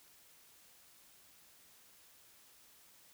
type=silence; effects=white hiss -63 dBFS RMS until 3.13 s